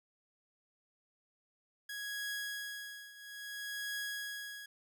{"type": "tone with tremolo", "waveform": "sawtooth", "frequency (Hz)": 1661.2, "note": "G#6", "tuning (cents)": 0, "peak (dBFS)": -33, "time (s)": [1.89, 4.66], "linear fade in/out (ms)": 5, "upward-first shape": "triangle", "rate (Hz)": 0.6, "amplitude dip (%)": 85, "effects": []}